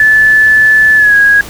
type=tone with pitch glide; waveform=sine; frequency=1740 to 1650.9 Hz; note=A6 to G#6; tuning=-20 to -11 cents; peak=-3 dBFS; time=0-1.41 s; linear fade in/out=2 ms; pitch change=-91 cents; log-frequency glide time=0.96-1.15 s; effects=pink hiss -28 dBFS RMS until 1.49 s